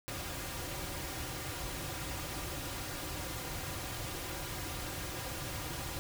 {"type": "noise with comb filter", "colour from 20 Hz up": "pink", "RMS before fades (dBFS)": -40, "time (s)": [0.08, 5.99], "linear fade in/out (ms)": 0, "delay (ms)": 4.6, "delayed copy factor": -0.6, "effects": []}